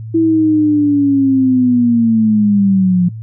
sine linear sweep, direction down, 329.6 to 174.61 Hz, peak -8 dBFS, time 0.14-3.09 s, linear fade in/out 10 ms, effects noise-tail reverb RT60 0.1 s tail -23 dB re dry + added 111 Hz sine -24 dBFS peak until 3.22 s

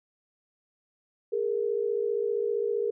sine tone pair together, 411.2 / 466.4 Hz, G#4 / A#4, -17 / +1 cents, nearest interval major second, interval 218 cents, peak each -28 dBFS, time 1.32-2.91 s, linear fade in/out 10 ms, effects none

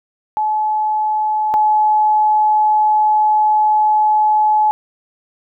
sine tone pair in turn, 857 / 853.9 Hz, A5 / G#5, -46 / +48 cents, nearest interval unison, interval 6 cents, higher first, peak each -14 / -10 dBFS, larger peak second, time 0.37-1.54 / 1.54-4.71 s, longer second, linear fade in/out 0 ms, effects none

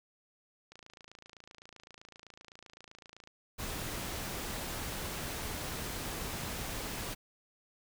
click train, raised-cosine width 0.2 ms, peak -34 dBFS, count 72, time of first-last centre 0.72-3.274 s, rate 27.8 Hz
pink noise, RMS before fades -39 dBFS, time 3.58-7.15 s, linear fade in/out 20 ms
effects none

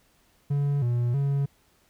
triangle tone with pitch steps, 142.5 / 120.4 / 139.9 Hz, C#3 / B2 / C#3, +48 / -44 / +16 cents, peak -20 dBFS, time 0.5-1.46 s, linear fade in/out 10 ms, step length 320 ms, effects pink hiss -64 dBFS RMS until 1.89 s

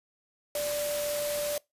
sine tone in noise, 587.3 Hz, D5, in tune, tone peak -29 dBFS, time 0.55-1.58 s, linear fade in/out 2 ms, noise white, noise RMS -35 dBFS, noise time 0.55-1.58 s, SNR +3 dB, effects noise-tail reverb RT60 0.2 s tail -24 dB re dry + resampled to 32000 Hz

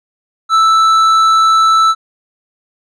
sine tone with tanh clipping, 1318.5 Hz, E6, in tune, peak -8 dBFS, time 0.49-1.95 s, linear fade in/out 50 ms, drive 9 dB, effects none

